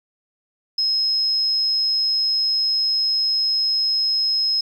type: tone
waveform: sine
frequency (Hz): 5140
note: E8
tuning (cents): -45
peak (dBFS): -17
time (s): 0.78-4.61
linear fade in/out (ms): 5
effects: 8-bit